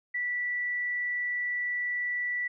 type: tone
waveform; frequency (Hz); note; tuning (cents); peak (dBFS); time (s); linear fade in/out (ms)
sine; 1961; B6; -13; -28; 0.14-2.48; 10
effects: none